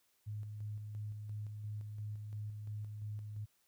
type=tone with tremolo; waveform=sine; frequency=105.5 Hz; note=G#2; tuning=28 cents sharp; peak=-39 dBFS; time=0.26-3.46 s; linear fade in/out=20 ms; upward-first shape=square; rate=2.9 Hz; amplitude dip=35%; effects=white hiss -75 dBFS RMS until 3.67 s